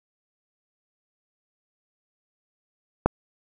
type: click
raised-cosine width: 1 ms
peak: -3 dBFS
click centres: 3.06 s
effects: none